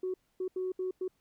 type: tone bursts at uneven times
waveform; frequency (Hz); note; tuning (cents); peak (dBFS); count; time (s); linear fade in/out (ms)
sine; 370.8; F#4; +4; -30; 5; 0.03-0.14 / 0.4-0.48 / 0.56-0.72 / 0.79-0.91 / 1.01-1.08; 5
effects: tanh soft clip ceiling -26 dBFS + pink hiss -75 dBFS RMS until 1.2 s